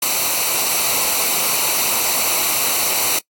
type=noise with comb filter; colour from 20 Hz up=white; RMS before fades=-18 dBFS; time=0.02-3.19 s; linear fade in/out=5 ms; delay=0.59 ms; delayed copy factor=-0.65; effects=noise-tail reverb RT60 0.1 s tail -23 dB re dry + AAC 64 kbps